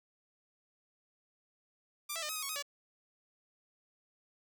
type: tone with pitch steps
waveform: 5% pulse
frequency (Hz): 1184 / 660 / 605 / 1271 / 1246 / 1107 / 1257 / 571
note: D6 / E5 / D#5 / D#6 / D#6 / C#6 / D#6 / D5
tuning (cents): +14 / +2 / -49 / +36 / +2 / -3 / +17 / -49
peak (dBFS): -25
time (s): 2.09-2.626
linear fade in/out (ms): 10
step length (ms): 67
effects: none